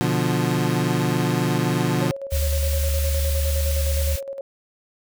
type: chord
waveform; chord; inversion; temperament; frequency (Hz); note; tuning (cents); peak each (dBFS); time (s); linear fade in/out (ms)
25% pulse; B diminished; none; equal; 123.47 / 146.83 / 174.61; B2 / D3 / F3; 0 / 0 / 0; -20; 0.01-2.11; 0
type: tone with tremolo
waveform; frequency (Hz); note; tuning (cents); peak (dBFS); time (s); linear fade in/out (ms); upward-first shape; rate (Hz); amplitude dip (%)
sine; 549; C#5; -17; -27; 2.01-4.41; 2; square; 9.7; 55
type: high-pass noise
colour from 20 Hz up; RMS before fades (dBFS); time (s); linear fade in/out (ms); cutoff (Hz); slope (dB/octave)
white; -31; 2.3-4.21; 50; 1500; 12
type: tone with vibrato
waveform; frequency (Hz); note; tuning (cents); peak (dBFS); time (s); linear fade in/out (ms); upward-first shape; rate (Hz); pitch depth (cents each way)
sine; 73.42; D2; 0; -19; 2.32-4.16; 5; sine; 9.7; 50
effects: none